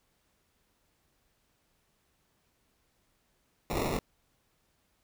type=noise with sample-and-hold; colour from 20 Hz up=blue; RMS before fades=-31 dBFS; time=3.7-3.99 s; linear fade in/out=0 ms; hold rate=1575 Hz; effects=pink hiss -73 dBFS RMS until 5.03 s